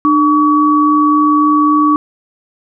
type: tone pair together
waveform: sine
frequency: 300.6 / 1135 Hz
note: D4 / C#6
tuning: +40 / +41 cents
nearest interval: octave + major seventh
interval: 2301 cents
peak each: -10 dBFS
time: 0.05-1.96 s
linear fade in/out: 0 ms
effects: none